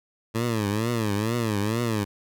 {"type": "tone with vibrato", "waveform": "15% pulse", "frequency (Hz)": 110, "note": "A2", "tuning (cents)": 0, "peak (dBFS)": -17, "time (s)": [0.34, 2.05], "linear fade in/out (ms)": 20, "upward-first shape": "triangle", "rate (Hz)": 2.2, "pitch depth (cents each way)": 180, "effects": []}